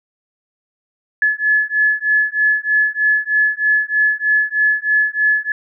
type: beating tone pair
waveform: sine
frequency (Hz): 1711 / 1714.2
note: A6 / A6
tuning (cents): -49 / -46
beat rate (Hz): 3.2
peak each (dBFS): -16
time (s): 1.22-5.52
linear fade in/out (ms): 2
effects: none